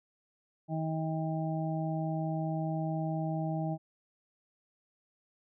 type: harmonic tone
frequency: 159.1 Hz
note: D#3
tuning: 39 cents sharp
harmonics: 1 / 2 / 4 / 5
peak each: -32 / -38 / -39 / -40 dBFS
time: 0.68-3.78 s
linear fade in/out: 50 ms
effects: none